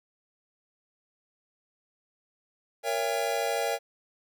square chord, A# diminished seventh, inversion none, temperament just, 466.2 / 559.4 / 671.3 / 805.5 Hz, A#4 / C#5 / E5 / G5, 0 / +16 / +31 / +47 cents, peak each -33 dBFS, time 2.83-3.79 s, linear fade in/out 50 ms, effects none

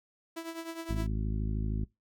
sawtooth tone with tremolo, 329.6 Hz, E4, in tune, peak -31 dBFS, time 0.36-1.07 s, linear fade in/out 10 ms, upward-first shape triangle, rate 9.7 Hz, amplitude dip 75%
harmonic tone, 53 Hz, G#1, 36 cents sharp, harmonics 1 / 2 / 3 / 4 / 5 / 6 / 7, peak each -31 / -35 / -41 / -39 / -44 / -49 / -49 dBFS, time 0.89-1.85 s, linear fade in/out 10 ms
effects noise-tail reverb RT60 0.2 s tail -24 dB re dry

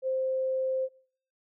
sine tone, 523.3 Hz, C5, in tune, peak -26 dBFS, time 0.02-0.89 s, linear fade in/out 50 ms, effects noise-tail reverb RT60 0.6 s tail -25 dB re dry

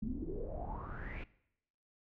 brown noise with low-pass filter sweep, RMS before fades -41 dBFS, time 0.02-1.24 s, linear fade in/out 5 ms, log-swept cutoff 210 to 2600 Hz, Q 9, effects noise-tail reverb RT60 0.8 s tail -20 dB re dry

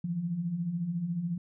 sine beating tone pair, 160 / 174 Hz, D#3 / F3, +49 / -6 cents, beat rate 14 Hz, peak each -38 / -30 dBFS, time 0.04-1.38 s, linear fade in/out 5 ms, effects none

